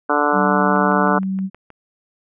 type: harmonic tone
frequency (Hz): 146.83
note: D3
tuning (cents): 0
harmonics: 2 / 3 / 4 / 5 / 6 / 7 / 8 / 9 / 10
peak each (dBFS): -23 / -23 / -23 / -23 / -23 / -23 / -23 / -23 / -23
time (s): 0.09-1.19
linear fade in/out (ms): 10
type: tone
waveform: sine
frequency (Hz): 191.1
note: G3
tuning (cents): -44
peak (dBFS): -19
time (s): 0.32-1.5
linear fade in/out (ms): 50
type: click train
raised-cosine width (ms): 0.5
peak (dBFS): -26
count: 7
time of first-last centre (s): 0.76-1.703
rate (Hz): 6.36
effects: none